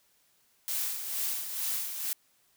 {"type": "noise with tremolo", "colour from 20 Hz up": "blue", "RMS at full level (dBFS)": -31, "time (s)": [0.68, 2.13], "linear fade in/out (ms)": 0, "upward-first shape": "sine", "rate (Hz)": 2.2, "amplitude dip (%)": 55, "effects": ["white hiss -68 dBFS RMS until 2.56 s"]}